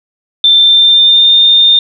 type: tone with pitch glide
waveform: sine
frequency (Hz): 3560 to 3626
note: A7 to A#7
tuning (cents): +20 to -49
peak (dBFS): -3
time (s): 0.44-1.79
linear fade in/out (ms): 2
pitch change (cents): +31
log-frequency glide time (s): 0.55-1.35
effects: none